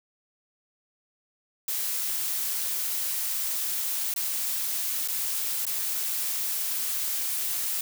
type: noise with dropouts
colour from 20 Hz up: blue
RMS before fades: -29 dBFS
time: 1.68-7.81 s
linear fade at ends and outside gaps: 2 ms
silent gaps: 4.139-4.161 / 5.077-5.084 / 5.654-5.666 s
effects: none